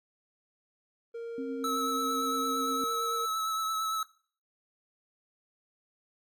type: tone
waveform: triangle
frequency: 464.3 Hz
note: A#4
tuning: 7 cents flat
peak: -34 dBFS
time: 1.14-3.26 s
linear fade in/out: 10 ms
type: tone with tremolo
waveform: sine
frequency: 267 Hz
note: C4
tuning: 35 cents sharp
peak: -33 dBFS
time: 1.38-2.84 s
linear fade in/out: 2 ms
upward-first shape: triangle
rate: 9.1 Hz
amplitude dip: 35%
type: tone with vibrato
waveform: square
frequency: 1302 Hz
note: E6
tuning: 22 cents flat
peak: -30 dBFS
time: 1.64-4.03 s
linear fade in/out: 2 ms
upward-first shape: triangle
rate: 8.8 Hz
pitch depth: 26 cents each way
effects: noise-tail reverb RT60 0.5 s tail -21 dB re dry + AAC 64 kbps